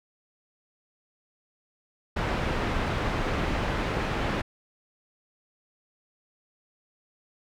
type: low-pass noise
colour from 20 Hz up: pink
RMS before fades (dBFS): -28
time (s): 2.16-4.42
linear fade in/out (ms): 10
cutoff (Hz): 2400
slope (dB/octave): 12
effects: none